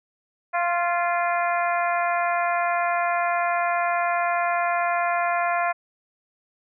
harmonic tone with a mistuned harmonic, 346.7 Hz, F4, 13 cents flat, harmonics 2 / 3 / 4 / 5 / 6 / 7, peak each -23 / -27 / -29 / -31 / -33 / -34 dBFS, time 0.53-5.73 s, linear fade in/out 20 ms, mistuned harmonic 3, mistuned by +19 cents, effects none

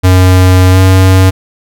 square tone with pitch glide, 92.3 to 94.02 Hz, F#2 to F#2, -4 to +28 cents, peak -3 dBFS, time 0.03-1.31 s, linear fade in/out 20 ms, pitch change +32 cents, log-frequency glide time 0.71-0.78 s, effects none

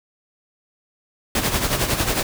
pink noise with tremolo, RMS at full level -19 dBFS, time 1.35-2.23 s, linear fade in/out 2 ms, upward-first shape sine, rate 11 Hz, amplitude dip 60%, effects none

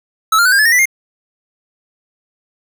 square tone with pitch steps, 1305 / 1398.7 / 1499.1 / 1606.6 / 1722 / 1845.5 / 1978 / 2120 Hz, E6 / F6 / F#6 / G6 / A6 / A#6 / B6 / C7, -18 / +2 / +22 / +42 / -38 / -18 / +2 / +22 cents, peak -9 dBFS, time 0.32-0.856 s, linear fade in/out 5 ms, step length 67 ms, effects none

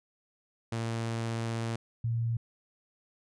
sawtooth / sine tone pair in turn, 114.5 / 115.76 Hz, A#2 / A#2, -31 / -12 cents, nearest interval unison, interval 19 cents, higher second, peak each -27 dBFS, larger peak neither, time 0.72-1.76 / 2.04-2.37 s, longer first, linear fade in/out 5 ms, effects resampled to 22050 Hz

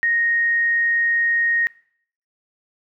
sine tone, 1864.7 Hz, A#6, in tune, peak -16 dBFS, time 0.03-1.67 s, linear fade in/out 0 ms, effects noise-tail reverb RT60 0.6 s tail -22 dB re dry

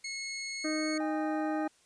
20% pulse tone with pitch glide, 2177 to 2197 Hz, C#7 to C#7, -32 to -16 cents, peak -31 dBFS, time 0.04-0.98 s, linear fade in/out 5 ms, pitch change +16 cents, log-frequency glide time 0.56-0.86 s
harmonic tone, 309.7 Hz, D#4, 8 cents flat, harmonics 1 / 2 / 4 / 5 / 6, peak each -31 / -37 / -43 / -45 / -47 dBFS, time 0.64-1.68 s, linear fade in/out 10 ms
triangle tone, 812 Hz, G#5, 39 cents flat, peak -35 dBFS, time 1-1.68 s, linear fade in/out 5 ms
effects white hiss -65 dBFS RMS until 1.85 s + resampled to 22050 Hz

